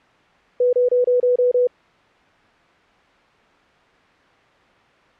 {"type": "tone bursts", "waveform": "sine", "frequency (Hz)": 493.9, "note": "B4", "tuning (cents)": 0, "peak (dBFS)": -13, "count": 7, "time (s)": [0.6, 1.672], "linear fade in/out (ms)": 5, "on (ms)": 130, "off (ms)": 27, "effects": ["white hiss -53 dBFS RMS until 5.19 s", "low-pass 2000 Hz 12 dB/octave"]}